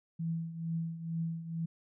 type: tone with tremolo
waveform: sine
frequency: 164.9 Hz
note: E3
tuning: 1 cent sharp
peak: -30 dBFS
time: 0.19-1.66 s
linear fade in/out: 10 ms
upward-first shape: triangle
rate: 2.2 Hz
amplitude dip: 75%
effects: none